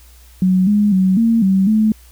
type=tone with pitch steps; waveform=sine; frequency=185.5 / 207.4 / 187.8 / 228.6 / 191.5 / 216.8 Hz; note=F#3 / G#3 / F#3 / A#3 / G3 / A3; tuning=+5 / -2 / +26 / -34 / -40 / -25 cents; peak=-10 dBFS; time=0.42-1.92 s; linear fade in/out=2 ms; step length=250 ms; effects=added 60 Hz sine -42 dBFS peak until 2.11 s + white hiss -49 dBFS RMS until 2.11 s